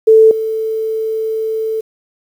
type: tone with level steps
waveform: sine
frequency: 441.6 Hz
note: A4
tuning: 6 cents sharp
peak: -3 / -15 dBFS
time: 0.07-1.81 s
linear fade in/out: 10 ms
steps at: 0.31 s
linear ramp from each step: 2 ms
effects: 7-bit